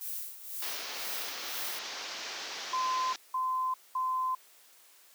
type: noise with tremolo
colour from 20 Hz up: violet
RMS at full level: -37 dBFS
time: 0.01-1.79 s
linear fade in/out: 0 ms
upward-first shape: sine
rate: 2 Hz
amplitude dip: 75%
type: low-pass noise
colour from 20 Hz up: white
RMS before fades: -40 dBFS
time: 0.62-3.16 s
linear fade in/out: 2 ms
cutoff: 6100 Hz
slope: 48 dB/octave
type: tone bursts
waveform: sine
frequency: 1030 Hz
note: C6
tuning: 28 cents flat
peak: -28 dBFS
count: 3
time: 2.73-4.35 s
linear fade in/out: 5 ms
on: 400 ms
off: 210 ms
effects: white hiss -59 dBFS RMS until 5.14 s + high-pass 400 Hz 12 dB/octave